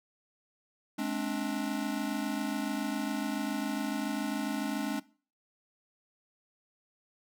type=tone cluster; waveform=square; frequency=212 / 265 / 292.2 Hz; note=G#3 / C4 / D4; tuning=+36 / +22 / -9 cents; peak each=-36 / -37 / -35 dBFS; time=0.98-5 s; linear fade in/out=10 ms; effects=noise-tail reverb RT60 0.4 s tail -21 dB re dry